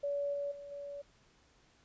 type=tone with level steps; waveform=sine; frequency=570 Hz; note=C#5; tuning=48 cents sharp; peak=-32 / -34 / -45 / -41 dBFS; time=0.03-1.02 s; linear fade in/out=10 ms; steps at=0.33 / 0.51 / 0.71 s; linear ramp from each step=10 ms; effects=pink hiss -67 dBFS RMS until 1.84 s + resampled to 16000 Hz